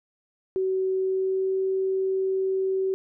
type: tone with pitch glide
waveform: sine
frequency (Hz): 377.9 to 381.4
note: F#4 to G4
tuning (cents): +37 to -47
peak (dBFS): -22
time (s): 0.56-2.94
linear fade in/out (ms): 0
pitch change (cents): +16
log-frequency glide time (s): 0.91-1.58
effects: none